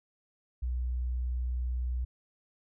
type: tone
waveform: sine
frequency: 61.74 Hz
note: B1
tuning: in tune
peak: -29 dBFS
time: 0.62-2.05 s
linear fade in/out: 10 ms
effects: none